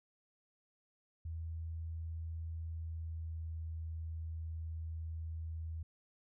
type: tone with pitch glide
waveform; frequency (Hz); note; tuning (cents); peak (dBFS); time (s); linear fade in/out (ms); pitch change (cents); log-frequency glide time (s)
sine; 81.6 to 80.9; E2 to E2; -17 to -32; -39; 1.25-5.83; 5; -15; 2.69-3.54
effects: none